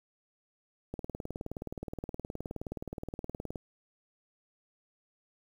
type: click train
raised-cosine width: 2 ms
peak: -24 dBFS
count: 51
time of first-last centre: 0.94-3.558 s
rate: 19.1 Hz
effects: 9-bit